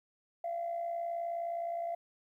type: tone with amplitude modulation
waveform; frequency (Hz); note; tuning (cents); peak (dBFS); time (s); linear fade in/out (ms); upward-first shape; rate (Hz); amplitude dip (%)
sine; 683; F5; -39; -30; 0.44-1.95; 5; sine; 59.5; 55
effects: tanh soft clip ceiling -29 dBFS + 12-bit